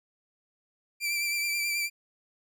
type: tone with vibrato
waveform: sawtooth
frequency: 2347 Hz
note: D7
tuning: 2 cents flat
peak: -24 dBFS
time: 1-1.9 s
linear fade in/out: 50 ms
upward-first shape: sine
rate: 9.3 Hz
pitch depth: 28 cents each way
effects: none